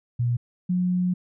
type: tone pair in turn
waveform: sine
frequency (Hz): 120.5 / 180.55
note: B2 / F#3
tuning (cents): -42 / -42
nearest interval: perfect fifth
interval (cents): 700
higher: second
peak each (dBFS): -20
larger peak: neither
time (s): 0.19-0.37 / 0.69-1.14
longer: second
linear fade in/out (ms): 10
effects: none